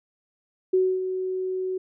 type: tone with ADSR envelope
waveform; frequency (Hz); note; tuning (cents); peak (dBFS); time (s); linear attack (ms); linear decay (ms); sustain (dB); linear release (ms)
sine; 373; F#4; +14; -16; 0.73-1.78; 9; 260; -9; 7
effects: none